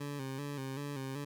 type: tone with vibrato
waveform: 20% pulse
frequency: 138.59 Hz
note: C#3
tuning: in tune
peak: -33 dBFS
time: 0-1.25 s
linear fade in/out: 10 ms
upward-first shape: square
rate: 2.6 Hz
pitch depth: 63 cents each way
effects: none